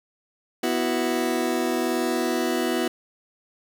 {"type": "chord", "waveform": "30% pulse", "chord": "B suspended fourth", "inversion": "none", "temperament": "just", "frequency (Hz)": [246.9, 329.3, 370.4], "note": ["B3", "E4", "F#4"], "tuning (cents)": [0, -2, 2], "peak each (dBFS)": -24, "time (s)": [0.63, 2.88], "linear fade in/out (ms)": 5, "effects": []}